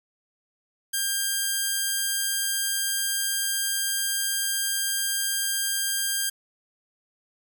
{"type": "tone", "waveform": "5% pulse", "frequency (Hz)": 1599, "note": "G6", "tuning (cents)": 34, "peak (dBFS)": -13, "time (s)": [0.93, 6.3], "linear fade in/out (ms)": 10, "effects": []}